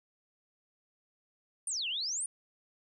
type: exponential two-way sweep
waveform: sine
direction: down then up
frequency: 9690 to 2637 to 9690 Hz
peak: -32 dBFS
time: 1.67-2.26 s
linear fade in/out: 2 ms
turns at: 1.88 s
effects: none